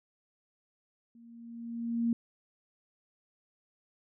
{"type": "tone with level ramp", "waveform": "sine", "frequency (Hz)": 233.1, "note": "A#3", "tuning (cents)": 0, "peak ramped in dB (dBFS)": [-53, -24], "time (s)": [1.15, 2.13], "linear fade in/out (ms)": 2, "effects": []}